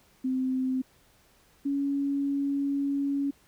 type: tone pair in turn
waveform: sine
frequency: 259.3 / 280 Hz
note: C4 / C#4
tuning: -15 / +18 cents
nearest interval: minor second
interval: 133 cents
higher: second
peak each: -25 dBFS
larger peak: neither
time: 0.24-0.82 / 1.65-3.31 s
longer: second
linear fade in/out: 10 ms
effects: pink hiss -62 dBFS RMS until 3.47 s